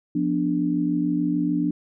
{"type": "chord", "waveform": "sine", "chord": "B diminished", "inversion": "second", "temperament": "equal", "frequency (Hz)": [174.61, 246.9, 293.7], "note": ["F3", "B3", "D4"], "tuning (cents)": [0, 0, 0], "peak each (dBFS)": [-26, -27, -22], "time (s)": [0.15, 1.71], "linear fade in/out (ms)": 5, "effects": []}